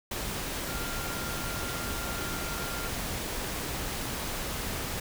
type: tone in noise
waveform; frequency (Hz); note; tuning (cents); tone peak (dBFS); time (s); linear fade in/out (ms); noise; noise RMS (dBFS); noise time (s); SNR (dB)
sine; 1393; F6; -5; -40; 0.68-2.88; 5; pink; -34; 0.11-5; -9
effects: none